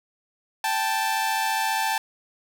sawtooth tone pair together, 784 / 878.6 Hz, G5 / A5, 0 / -3 cents, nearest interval major second, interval 197 cents, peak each -24 / -20 dBFS, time 0.64-1.98 s, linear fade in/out 2 ms, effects none

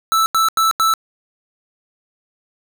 square tone bursts, 1318.5 Hz, E6, in tune, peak -13 dBFS, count 4, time 0.12-0.938 s, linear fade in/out 0 ms, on 140 ms, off 86 ms, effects none

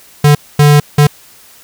square tone bursts at uneven times, 146.83 Hz, D3, in tune, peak -4 dBFS, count 3, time 0.24-0.35 / 0.59-0.8 / 0.98-1.07 s, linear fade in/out 5 ms, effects white hiss -41 dBFS RMS until 1.63 s

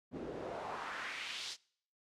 pink noise with band-pass filter sweep, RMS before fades -43 dBFS, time 0.11-1.57 s, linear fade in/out 50 ms, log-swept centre 250 to 5200 Hz, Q 1.9, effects noise-tail reverb RT60 0.6 s tail -24 dB re dry + low-pass 9000 Hz 12 dB/octave

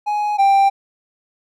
triangle tone pair in turn, 835 / 788.1 Hz, G#5 / G5, +9 / +9 cents, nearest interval minor second, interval 100 cents, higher first, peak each -15 / -8 dBFS, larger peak second, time 0.06-0.38 / 0.38-0.7 s, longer neither, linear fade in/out 20 ms, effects none

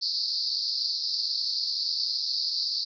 pink band-pass noise, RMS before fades -29 dBFS, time 0.01-2.85 s, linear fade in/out 20 ms, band 4300 to 5000 Hz, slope 96 dB/octave, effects none

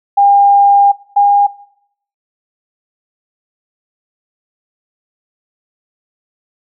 sine tone pair in turn, 804 / 810.5 Hz, G5 / G#5, +44 / -42 cents, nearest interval unison, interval 14 cents, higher second, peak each -5 dBFS, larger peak neither, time 0.17-0.92 / 1.16-1.47 s, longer first, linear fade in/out 10 ms, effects noise-tail reverb RT60 0.7 s tail -20 dB re dry

